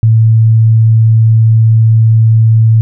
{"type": "tone", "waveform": "sine", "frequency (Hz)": 111.9, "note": "A2", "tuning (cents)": 30, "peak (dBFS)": -3, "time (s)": [0.03, 2.81], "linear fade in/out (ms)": 0, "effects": []}